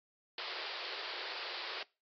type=band-pass noise; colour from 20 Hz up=white; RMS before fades=-42 dBFS; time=0.38-1.83 s; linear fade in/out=2 ms; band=350 to 4900 Hz; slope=96 dB/octave; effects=noise-tail reverb RT60 0.3 s tail -23 dB re dry + AAC 64 kbps